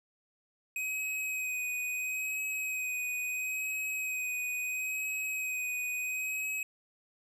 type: tone with vibrato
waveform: square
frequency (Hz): 2518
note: D#7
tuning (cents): +20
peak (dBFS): -33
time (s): 0.76-6.63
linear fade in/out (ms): 2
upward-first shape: sine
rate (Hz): 0.74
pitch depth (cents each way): 22
effects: none